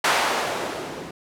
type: noise with low-pass filter sweep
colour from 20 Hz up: violet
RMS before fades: -25 dBFS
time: 0.04-1.11 s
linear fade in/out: 5 ms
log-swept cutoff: 1100 to 270 Hz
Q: 0.94
effects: none